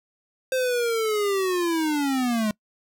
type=linear sweep; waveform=square; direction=down; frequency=523.3 to 207.7 Hz; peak=-22 dBFS; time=0.52-2.51 s; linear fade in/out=2 ms; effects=noise-tail reverb RT60 0.1 s tail -24 dB re dry